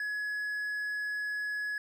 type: tone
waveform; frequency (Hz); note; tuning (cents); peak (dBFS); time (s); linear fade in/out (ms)
triangle; 1688; G#6; +28; -30; 0-1.78; 2
effects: none